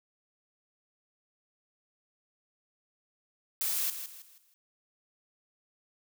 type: noise with echo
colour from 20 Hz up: blue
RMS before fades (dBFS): -31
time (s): 3.61-3.9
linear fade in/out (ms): 0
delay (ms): 160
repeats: 4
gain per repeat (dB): -9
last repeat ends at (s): 4.54
effects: none